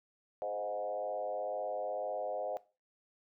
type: tone with frequency modulation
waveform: sine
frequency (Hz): 620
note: D#5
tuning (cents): -6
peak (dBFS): -34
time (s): 0.42-2.57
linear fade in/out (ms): 0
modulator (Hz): 102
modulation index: 1.3
effects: noise-tail reverb RT60 0.3 s tail -18 dB re dry